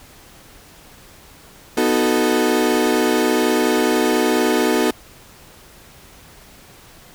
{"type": "chord", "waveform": "35% pulse", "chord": "B dominant seventh", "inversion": "none", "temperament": "equal", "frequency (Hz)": [246.9, 311.1, 370, 440], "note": ["B3", "D#4", "F#4", "A4"], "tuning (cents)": [0, 0, 0, 0], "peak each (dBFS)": -19, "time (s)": [1.77, 4.91], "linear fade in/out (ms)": 5, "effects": ["pink hiss -45 dBFS RMS until 7.14 s"]}